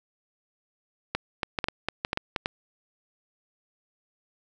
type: clicks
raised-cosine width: 0.3 ms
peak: -10 dBFS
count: 11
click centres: 1.15 / 1.432 / 1.588 / 1.642 / 1.685 / 1.886 / 2.049 / 2.131 / 2.174 / 2.362 / 2.459 s
effects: none